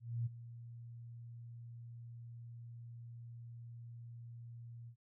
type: tone with ADSR envelope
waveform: sine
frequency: 117.6 Hz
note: A#2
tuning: 16 cents sharp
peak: -33 dBFS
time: 0-4.96 s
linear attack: 260 ms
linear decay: 18 ms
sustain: -15 dB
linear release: 80 ms
effects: none